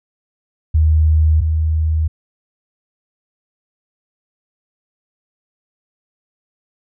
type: tone pair in turn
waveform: sine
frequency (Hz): 78.2 / 78.88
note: D#2 / D#2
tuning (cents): +9 / +24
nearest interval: unison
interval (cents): 15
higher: second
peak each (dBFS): -9 / -13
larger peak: first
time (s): 0.74-1.41 / 1.41-2.08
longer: neither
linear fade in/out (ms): 10
effects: none

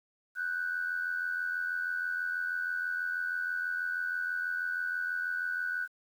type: tone pair together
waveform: sine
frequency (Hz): 1480 / 1566.2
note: F#6 / G6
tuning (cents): 0 / -2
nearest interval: minor second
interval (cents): 98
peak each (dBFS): -31 / -37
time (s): 0.35-5.88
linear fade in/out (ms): 50
effects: tanh soft clip ceiling -23 dBFS + 10-bit

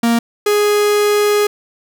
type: tone pair in turn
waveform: 45% pulse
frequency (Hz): 233.1 / 415.3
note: A#3 / G#4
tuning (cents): 0 / 0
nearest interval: minor seventh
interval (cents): 1000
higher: second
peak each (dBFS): -11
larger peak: neither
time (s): 0.03-0.19 / 0.46-1.47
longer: second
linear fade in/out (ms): 5
effects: none

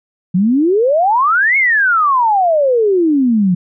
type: exponential two-way sweep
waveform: sine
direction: up then down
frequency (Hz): 172.2 to 2217 to 172.2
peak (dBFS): -9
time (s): 0.34-3.55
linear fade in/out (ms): 10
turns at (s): 1.57
effects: none

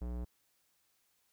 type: tone with low-pass filter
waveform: square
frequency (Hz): 60.2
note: B1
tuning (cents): -44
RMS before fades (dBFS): -39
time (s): 0.01-0.25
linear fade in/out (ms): 10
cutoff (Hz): 740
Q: 0.62
effects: white hiss -75 dBFS RMS until 1.32 s

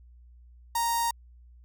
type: tone with notch filter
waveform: sawtooth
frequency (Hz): 932.3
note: A#5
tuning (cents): 0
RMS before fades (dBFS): -27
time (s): 0.75-1.11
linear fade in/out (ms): 5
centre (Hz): 2400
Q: 0.61
effects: added 60 Hz sine -50 dBFS peak until 1.64 s

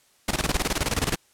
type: noise with tremolo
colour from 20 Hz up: pink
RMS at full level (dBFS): -23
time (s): 0.28-1.16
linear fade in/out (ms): 5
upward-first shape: square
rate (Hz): 19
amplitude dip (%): 80
effects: white hiss -61 dBFS RMS until 1.33 s + low-pass 11000 Hz 12 dB/octave

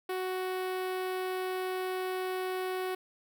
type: tone with notch filter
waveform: sawtooth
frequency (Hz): 371.3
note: F#4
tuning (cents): +6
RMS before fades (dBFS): -34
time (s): 0.09-2.95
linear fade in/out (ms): 5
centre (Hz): 6600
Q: 0.85
effects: none

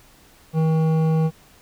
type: tone with hard clipping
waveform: sine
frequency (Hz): 159.5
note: D#3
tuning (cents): +43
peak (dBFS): -18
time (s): 0.53-1.31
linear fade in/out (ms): 50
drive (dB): 11
effects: pink hiss -52 dBFS RMS until 1.61 s

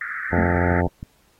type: band-pass noise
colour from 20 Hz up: white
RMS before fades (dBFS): -29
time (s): 0.01-0.81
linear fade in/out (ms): 2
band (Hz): 1300 to 2000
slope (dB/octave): 96
type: harmonic tone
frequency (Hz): 87.9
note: F2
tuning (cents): +12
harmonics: 1 / 2 / 3 / 4 / 5 / 6 / 7 / 8 / 9 / 10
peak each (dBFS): -22 / -25 / -27 / -28 / -29 / -30 / -30 / -31 / -32 / -32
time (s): 0.32-0.87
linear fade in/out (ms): 5
type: tone with exponential decay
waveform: sine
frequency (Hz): 220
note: A3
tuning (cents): 0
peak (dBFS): -16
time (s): 0.38-0.6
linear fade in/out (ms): 2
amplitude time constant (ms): 47
type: click train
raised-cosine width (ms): 5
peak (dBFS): -20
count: 5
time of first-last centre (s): 0.41-1.029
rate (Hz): 6.46
effects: pink hiss -61 dBFS RMS until 1.39 s + AAC 48 kbps

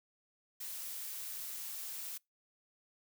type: noise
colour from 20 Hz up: blue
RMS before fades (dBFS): -43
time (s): 0.6-2.18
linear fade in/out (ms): 10
effects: noise-tail reverb RT60 0.2 s tail -26 dB re dry

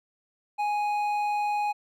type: tone with hard clipping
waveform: triangle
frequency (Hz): 831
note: G#5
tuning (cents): +1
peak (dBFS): -26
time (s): 0.58-1.73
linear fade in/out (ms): 20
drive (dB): 10
effects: none

